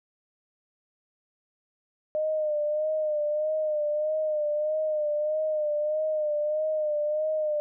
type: tone with vibrato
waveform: sine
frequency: 609 Hz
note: D#5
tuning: 37 cents flat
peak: -24 dBFS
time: 2.15-7.6 s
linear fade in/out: 0 ms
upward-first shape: sine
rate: 1.6 Hz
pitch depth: 42 cents each way
effects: none